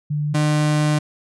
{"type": "tone pair in turn", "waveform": ["sine", "35% pulse"], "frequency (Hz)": [148.5, 150.83], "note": ["D3", "D3"], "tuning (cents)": [20, 47], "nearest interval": "unison", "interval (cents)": 27, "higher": "second", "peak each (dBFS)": [-19, -14], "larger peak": "second", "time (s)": [[0.1, 0.34], [0.34, 0.99]], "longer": "second", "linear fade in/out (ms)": 10, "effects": ["resampled to 24000 Hz"]}